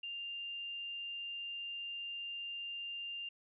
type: tone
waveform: sine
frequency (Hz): 2795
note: F7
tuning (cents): +1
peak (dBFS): -40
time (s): 0.03-3.29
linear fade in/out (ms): 5
effects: none